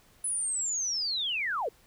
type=linear sweep; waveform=sine; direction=down; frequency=10190 to 398.9 Hz; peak=-28 dBFS; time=0.24-1.69 s; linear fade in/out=5 ms; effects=pink hiss -61 dBFS RMS until 1.86 s